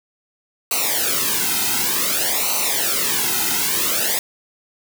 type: noise with flanger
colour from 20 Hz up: white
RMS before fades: -20 dBFS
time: 0.71-4.19 s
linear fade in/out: 2 ms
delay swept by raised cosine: 0.58 to 1.78 ms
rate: 0.55 Hz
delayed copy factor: -0.9
effects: none